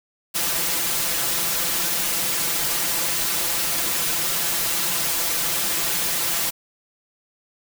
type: noise with comb filter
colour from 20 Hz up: white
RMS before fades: -23 dBFS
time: 0.34-6.51 s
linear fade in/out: 20 ms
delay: 5.9 ms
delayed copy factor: +1
effects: none